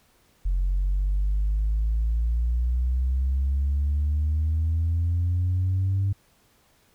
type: exponential sweep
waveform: sine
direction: up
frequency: 44.24 to 99 Hz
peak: -19 dBFS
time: 0.45-6.13 s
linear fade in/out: 10 ms
effects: tanh soft clip ceiling -18 dBFS + pink hiss -62 dBFS RMS until 6.94 s